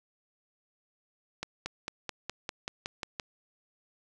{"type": "accelerating click train", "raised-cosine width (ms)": 0.2, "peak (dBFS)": -17, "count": 10, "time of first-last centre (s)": [1.43, 3.198], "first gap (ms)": 230, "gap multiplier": 0.96, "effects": []}